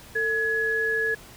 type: tone pair together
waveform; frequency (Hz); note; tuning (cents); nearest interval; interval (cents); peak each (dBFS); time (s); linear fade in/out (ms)
sine; 447.1 / 1688; A4 / G#6; +28 / +28; octave + major seventh; 2300; -28 / -23; 0.15-1.15; 10
effects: pink hiss -47 dBFS RMS until 1.36 s